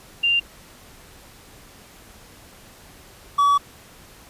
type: tone pair in turn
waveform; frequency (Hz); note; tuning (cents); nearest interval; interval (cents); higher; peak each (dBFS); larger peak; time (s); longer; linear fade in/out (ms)
sine / triangle; 2788 / 1139.5; F7 / C#6; -4 / +47; octave + minor third; 1549; first; -16 / -12; second; 0.23-0.4 / 3.38-3.58; second; 10
effects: pink hiss -47 dBFS RMS until 4.29 s + resampled to 32000 Hz